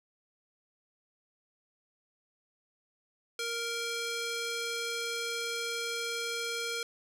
square tone with band-pass filter, 466.2 Hz, A#4, in tune, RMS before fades -35 dBFS, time 3.39-6.83 s, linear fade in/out 2 ms, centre 4300 Hz, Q 0.63, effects none

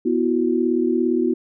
sine chord, B suspended fourth, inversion none, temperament equal with one note detuned, 246.9 / 329.6 / 367 Hz, B3 / E4 / F#4, 0 / 0 / -14 cents, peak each -21 dBFS, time 0.05-1.34 s, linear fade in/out 10 ms, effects none

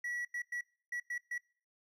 triangle tone bursts at uneven times, 1936 Hz, B6, 35 cents flat, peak -34 dBFS, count 6, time 0.04-0.25 / 0.34-0.42 / 0.52-0.61 / 0.92-1 / 1.1-1.18 / 1.31-1.38 s, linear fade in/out 5 ms, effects noise-tail reverb RT60 0.5 s tail -24 dB re dry

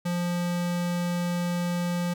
square tone, 175 Hz, F3, 4 cents sharp, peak -26 dBFS, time 0.05-2.14 s, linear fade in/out 10 ms, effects none

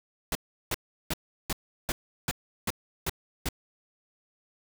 pink noise bursts, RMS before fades -29 dBFS, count 9, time 0.32-3.488 s, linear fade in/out 2 ms, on 32 ms, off 360 ms, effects none

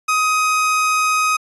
30% pulse tone, 1257 Hz, D#6, 17 cents sharp, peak -12 dBFS, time 0.08-1.37 s, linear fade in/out 10 ms, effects resampled to 24000 Hz

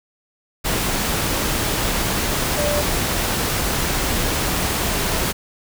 sine tone in noise, 587.3 Hz, D5, in tune, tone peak -21 dBFS, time 2.57-2.83 s, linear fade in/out 20 ms, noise pink, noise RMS -21 dBFS, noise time 0.64-5.33 s, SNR -3 dB, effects none

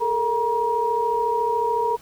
sine tone cluster, 429 / 462.9 / 951 Hz, A4 / A#4 / A#5, -44 / -12 / +34 cents, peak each -27 / -25 / -21 dBFS, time 0-1.97 s, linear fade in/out 20 ms, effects pink hiss -49 dBFS RMS until 2.01 s

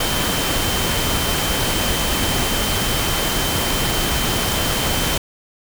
sine tone in noise, 3100 Hz, G7, 20 cents flat, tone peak -27 dBFS, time 0-5.18 s, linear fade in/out 5 ms, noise pink, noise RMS -20 dBFS, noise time 0-5.18 s, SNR -10 dB, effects none

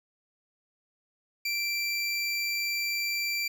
25% pulse tone, 2349 Hz, D7, in tune, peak -24 dBFS, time 1.45-3.48 s, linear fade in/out 5 ms, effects none

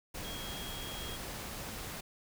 sine tone in noise, 3274 Hz, G#7, 25 cents flat, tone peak -45 dBFS, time 0.24-1.17 s, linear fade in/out 10 ms, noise pink, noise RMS -42 dBFS, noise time 0.14-2.01 s, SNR -6 dB, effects none

